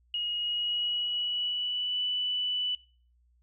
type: tone with pitch glide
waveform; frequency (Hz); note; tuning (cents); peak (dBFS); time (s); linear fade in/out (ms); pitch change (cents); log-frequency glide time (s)
sine; 2884 to 2977; F#7 to F#7; -45 to +10; -28; 0.14-2.75; 2; +55; 0.37-2.03
effects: noise-tail reverb RT60 0.4 s tail -19 dB re dry + added 60 Hz sine -63 dBFS peak until 3.42 s